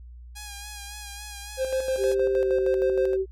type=tone with vibrato; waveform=5% pulse; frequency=822 Hz; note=G#5; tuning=18 cents flat; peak=-26 dBFS; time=0.35-2.15 s; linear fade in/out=20 ms; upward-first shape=sine; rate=3.6 Hz; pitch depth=38 cents each way
type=tone with tremolo; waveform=triangle; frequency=523.3 Hz; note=C5; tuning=in tune; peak=-20 dBFS; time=1.57-3.17 s; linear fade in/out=50 ms; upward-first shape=square; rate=6.4 Hz; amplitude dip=55%
type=tone with pitch glide; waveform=sine; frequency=392 to 382.4 Hz; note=G4 to G4; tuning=0 to -43 cents; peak=-22 dBFS; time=1.97-3.26 s; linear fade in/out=50 ms; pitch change=-43 cents; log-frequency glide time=2.35-2.51 s
effects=added 60 Hz sine -41 dBFS peak until 3.31 s